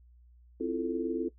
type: chord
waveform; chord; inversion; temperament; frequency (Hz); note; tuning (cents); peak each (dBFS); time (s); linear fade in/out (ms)
sine; F major seventh; second; equal; 261.6 / 329.6 / 349.2 / 440; C4 / E4 / F4 / A4; 0 / 0 / 0 / 0; -35 / -34 / -35 / -34; 0.6-1.29; 10
effects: noise-tail reverb RT60 0.1 s tail -17 dB re dry + added 60 Hz sine -55 dBFS peak until 1.38 s